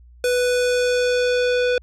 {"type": "tone with low-pass filter sweep", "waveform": "square", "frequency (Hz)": 494.4, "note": "B4", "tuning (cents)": 2, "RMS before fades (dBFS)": -19, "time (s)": [0.24, 1.78], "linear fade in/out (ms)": 2, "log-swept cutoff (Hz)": [11000, 3500], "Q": 1.1, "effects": ["added 60 Hz sine -44 dBFS peak until 1.82 s"]}